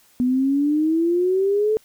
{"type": "exponential sweep", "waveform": "sine", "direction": "up", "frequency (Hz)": [245.7, 440], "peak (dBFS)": -16, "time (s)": [0.2, 1.77], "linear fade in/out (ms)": 0, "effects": ["white hiss -56 dBFS RMS until 1.84 s"]}